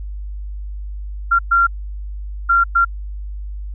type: tone bursts at uneven times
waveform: sine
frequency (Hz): 1379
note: F6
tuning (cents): -22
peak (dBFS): -10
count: 4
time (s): 1.31-1.39 / 1.51-1.67 / 2.49-2.64 / 2.75-2.85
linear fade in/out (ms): 10
effects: added 50 Hz sine -25 dBFS peak until 3.74 s